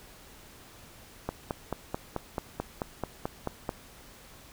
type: click train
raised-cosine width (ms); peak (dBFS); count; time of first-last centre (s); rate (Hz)
1; -16; 12; 1.29-3.692; 4.58
effects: pink hiss -52 dBFS RMS until 4.52 s